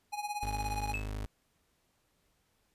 square tone with tremolo, 830.6 Hz, G#5, in tune, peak -32 dBFS, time 0.12-0.94 s, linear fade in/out 20 ms, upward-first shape triangle, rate 17 Hz, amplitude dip 85%
30% pulse tone, 51.7 Hz, G#1, 7 cents flat, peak -33 dBFS, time 0.43-1.26 s, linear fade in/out 0 ms
triangle tone with exponential decay, 2600 Hz, E7, 24 cents flat, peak -29 dBFS, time 0.94-1.12 s, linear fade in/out 1 ms, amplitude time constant 38 ms
effects pink hiss -74 dBFS RMS until 2.74 s + resampled to 32000 Hz

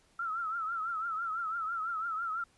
sine tone with vibrato, 1331 Hz, E6, 16 cents sharp, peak -32 dBFS, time 0.19-2.44 s, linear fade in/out 5 ms, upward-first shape triangle, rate 6 Hz, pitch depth 110 cents each way, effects pink hiss -67 dBFS RMS until 2.57 s + resampled to 24000 Hz

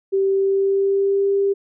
sine tone with pitch glide, 388.9 to 396.6 Hz, G4 to G4, -14 to +20 cents, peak -15 dBFS, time 0.12-1.54 s, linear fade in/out 20 ms, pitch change +34 cents, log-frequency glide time 0.3-1.29 s, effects none

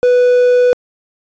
triangle tone with quantisation, 494.1 Hz, B4, 1 cent sharp, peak -5 dBFS, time 0.03-0.73 s, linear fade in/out 0 ms, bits 5, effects resampled to 16000 Hz

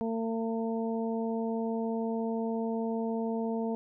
harmonic tone, 226.4 Hz, A3, 50 cents sharp, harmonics 1 / 2 / 3 / 4, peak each -31 / -34 / -39 / -42 dBFS, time 0.01-3.75 s, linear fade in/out 0 ms, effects none

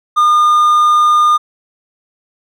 triangle tone, 1214 Hz, D#6, 43 cents flat, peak -5 dBFS, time 0.16-1.38 s, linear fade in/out 20 ms, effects none

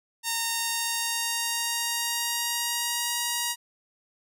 5% pulse tone with pitch glide, 920 to 951.3 Hz, A#5 to A#5, -23 to +35 cents, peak -14 dBFS, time 0.23-3.56 s, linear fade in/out 50 ms, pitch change +58 cents, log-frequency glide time 0.39-3.18 s, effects none

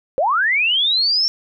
sine linear sweep, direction up, 493.9 to 5490 Hz, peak -14 dBFS, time 0.18-1.28 s, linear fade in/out 0 ms, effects none

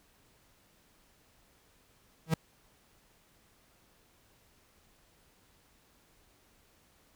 45% pulse tone with exponential growth, 160.6 Hz, E3, 45 cents flat, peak -21 dBFS, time 2.26-2.34 s, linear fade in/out 5 ms, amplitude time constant 16 ms, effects pink hiss -66 dBFS RMS until 7.15 s

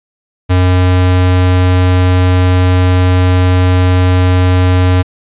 square tone, 91.1 Hz, F#2, 26 cents flat, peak -7 dBFS, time 0.49-5.03 s, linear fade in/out 20 ms, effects resampled to 8000 Hz + 8-bit

